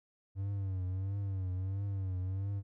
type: tone with vibrato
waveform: triangle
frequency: 95.8 Hz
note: G2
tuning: 39 cents flat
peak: -31 dBFS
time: 0.35-2.63 s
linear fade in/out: 50 ms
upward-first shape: triangle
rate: 1.5 Hz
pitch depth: 92 cents each way
effects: none